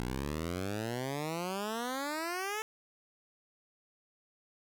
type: exponential sweep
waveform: 10% pulse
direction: up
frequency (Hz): 58.7 to 443.2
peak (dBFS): -26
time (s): 0-2.62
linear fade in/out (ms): 0
effects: none